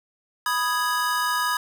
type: chord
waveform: square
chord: G# minor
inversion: first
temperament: equal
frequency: 987.8 / 1244.5 / 1661.2 Hz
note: B5 / D#6 / G#6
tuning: 0 / 0 / 0 cents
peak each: -27 dBFS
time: 0.46-1.57 s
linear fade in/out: 2 ms
effects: none